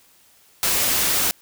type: noise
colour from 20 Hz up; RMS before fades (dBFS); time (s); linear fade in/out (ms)
white; -20; 0.63-1.31; 0
effects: white hiss -55 dBFS RMS until 1.41 s